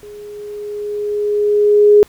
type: tone with level ramp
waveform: sine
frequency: 415.3 Hz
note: G#4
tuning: in tune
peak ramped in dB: -32 to -3 dBFS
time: 0.03-2.03 s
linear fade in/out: 0 ms
effects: pink hiss -47 dBFS RMS until 2.08 s